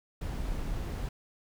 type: noise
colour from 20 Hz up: brown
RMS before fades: -34 dBFS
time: 0.21-1.09 s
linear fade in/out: 5 ms
effects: none